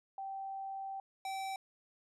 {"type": "tone pair in turn", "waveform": ["sine", "square"], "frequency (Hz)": [778, 772.6], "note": ["G5", "G5"], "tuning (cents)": [-13, -25], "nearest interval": "unison", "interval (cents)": 12, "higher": "first", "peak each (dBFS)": [-39, -38], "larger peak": "second", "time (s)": [[0.18, 1], [1.25, 1.56]], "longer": "first", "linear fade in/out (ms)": 2, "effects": ["low-pass 11000 Hz 12 dB/octave"]}